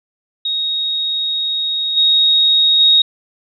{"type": "tone with level steps", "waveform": "sine", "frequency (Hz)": 3757, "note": "A#7", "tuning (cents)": 13, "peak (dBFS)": [-16, -9, -7], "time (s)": [0.45, 3.02], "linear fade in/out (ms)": 5, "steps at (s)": [1.96, 2.79], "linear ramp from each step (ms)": 20, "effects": []}